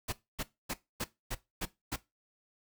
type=noise bursts; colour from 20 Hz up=pink; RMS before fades=-35 dBFS; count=7; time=0.08-1.962 s; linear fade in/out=10 ms; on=46 ms; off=260 ms; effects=noise-tail reverb RT60 0.2 s tail -17 dB re dry